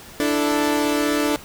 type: chord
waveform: sawtooth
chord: D suspended second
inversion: none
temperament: equal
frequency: 293.7 / 329.6 / 440 Hz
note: D4 / E4 / A4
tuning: 0 / 0 / 0 cents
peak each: -16 / -22 / -21 dBFS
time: 0.2-1.36 s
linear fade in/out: 0 ms
effects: pink hiss -41 dBFS RMS until 1.44 s